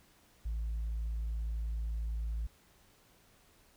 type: tone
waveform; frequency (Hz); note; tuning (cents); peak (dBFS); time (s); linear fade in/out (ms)
sine; 55.5; A1; +16; -31; 0.45-2.47; 10
effects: tanh soft clip ceiling -31 dBFS + pink hiss -65 dBFS RMS until 3.76 s